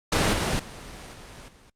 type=noise with level steps; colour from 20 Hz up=pink; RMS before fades=-21 / -25 / -40 / -43 / -53 dBFS; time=0.12-1.7 s; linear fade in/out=5 ms; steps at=0.33 / 0.59 / 1.13 / 1.48 s; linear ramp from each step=5 ms; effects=low-pass 8000 Hz 12 dB/octave + Opus 48 kbps

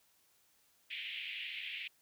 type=band-pass noise; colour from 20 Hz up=white; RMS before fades=-43 dBFS; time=0.9-1.88 s; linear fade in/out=10 ms; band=2100 to 3200 Hz; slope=48 dB/octave; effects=white hiss -71 dBFS RMS until 2.01 s

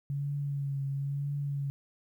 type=tone with vibrato; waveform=sine; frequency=140.4 Hz; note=C#3; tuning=22 cents sharp; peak=-30 dBFS; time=0.1-1.7 s; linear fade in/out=0 ms; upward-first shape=triangle; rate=1 Hz; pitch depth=38 cents each way; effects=11-bit

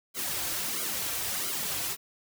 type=noise with flanger; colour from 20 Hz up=white; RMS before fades=-32 dBFS; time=0.14-1.97 s; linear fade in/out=50 ms; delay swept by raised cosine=1.1 to 4.9 ms; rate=1.5 Hz; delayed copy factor=-0.85; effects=none

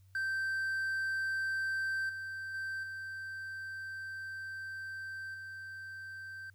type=tone with level steps; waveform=triangle; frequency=1560 Hz; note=G6; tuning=9 cents flat; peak=-30 / -37 / -34 / -38 / -41 dBFS; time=0.15-6.5 s; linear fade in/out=2 ms; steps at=2.09 / 2.54 / 2.83 / 5.34 s; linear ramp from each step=5 ms; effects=added 95 Hz sine -58 dBFS peak until 6.54 s + white hiss -75 dBFS RMS until 6.54 s

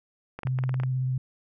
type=clicks; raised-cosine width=0.5 ms; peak=-21 dBFS; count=9; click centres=0.39 / 0.433 / 0.471 / 0.588 / 0.638 / 0.693 / 0.742 / 0.8 / 0.835 s
type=tone with vibrato; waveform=sine; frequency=129.1 Hz; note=C3; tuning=23 cents flat; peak=-24 dBFS; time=0.45-1.18 s; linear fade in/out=5 ms; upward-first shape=triangle; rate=16 Hz; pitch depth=21 cents each way
effects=none

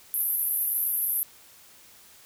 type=band-pass noise; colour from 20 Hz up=white; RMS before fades=-27 dBFS; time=0.14-1.23 s; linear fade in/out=0 ms; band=11000 to 13000 Hz; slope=96 dB/octave; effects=white hiss -53 dBFS RMS until 2.25 s

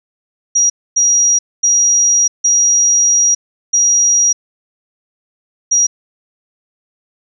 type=tone bursts at uneven times; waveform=sine; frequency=5740 Hz; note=F8; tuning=47 cents sharp; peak=-8 dBFS; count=6; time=0.55-0.7 / 0.96-1.39 / 1.63-2.28 / 2.44-3.35 / 3.73-4.33 / 5.71-5.87 s; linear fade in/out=10 ms; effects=none

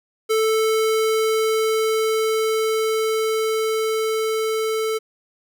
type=tone with level ramp; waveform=square; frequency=440 Hz; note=A4; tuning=in tune; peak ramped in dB=-17 to -21 dBFS; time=0.29-4.99 s; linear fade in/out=20 ms; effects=none

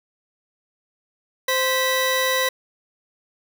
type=tone pair together; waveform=25% pulse; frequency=520 / 1963.3 Hz; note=C5 / B6; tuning=-11 / -11 cents; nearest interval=octave + major seventh; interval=2300 cents; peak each=-18 dBFS; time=1.48-2.49 s; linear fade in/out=5 ms; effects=none

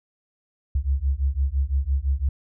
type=beating tone pair; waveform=sine; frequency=65.6 / 71.5 Hz; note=C2 / D2; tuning=+5 / -46 cents; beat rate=5.9 Hz; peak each=-23 dBFS; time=0.75-2.29 s; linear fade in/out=5 ms; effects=none

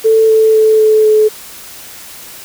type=tone with pitch steps; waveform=sine; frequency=443.1 / 439.8 / 436.5 / 433.2 / 430 Hz; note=A4 / A4 / A4 / A4 / A4; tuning=+12 / -1 / -14 / -27 / -40 cents; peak=-5 dBFS; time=0.04-1.29 s; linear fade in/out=20 ms; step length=250 ms; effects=white hiss -32 dBFS RMS until 2.44 s

